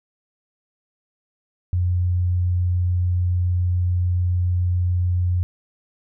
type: tone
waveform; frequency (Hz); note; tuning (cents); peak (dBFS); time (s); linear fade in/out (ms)
sine; 89.3; F2; +39; -17; 1.73-5.43; 0
effects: none